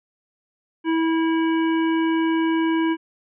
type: harmonic tone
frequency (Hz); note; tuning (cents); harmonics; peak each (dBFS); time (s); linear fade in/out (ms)
325.6; E4; -21; 1 / 3 / 5 / 7 / 9; -18 / -28 / -32 / -35 / -37; 0.84-2.97; 50
effects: none